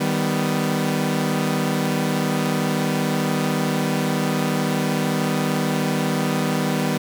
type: chord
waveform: sawtooth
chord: Eb augmented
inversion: none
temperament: equal with one note detuned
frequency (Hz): 155.56 / 196 / 249.1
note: Eb3 / G3 / B3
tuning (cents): 0 / 0 / +15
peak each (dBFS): -20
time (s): 0-6.98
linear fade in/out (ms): 10
effects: none